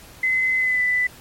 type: tone with pitch glide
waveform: sine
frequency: 2041 to 1992.1 Hz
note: C7 to B6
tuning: -44 to +14 cents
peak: -17 dBFS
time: 0.23-1.07 s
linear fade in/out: 5 ms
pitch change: -42 cents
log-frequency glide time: 0.57-0.82 s
effects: pink hiss -45 dBFS RMS until 1.2 s + MP3 64 kbps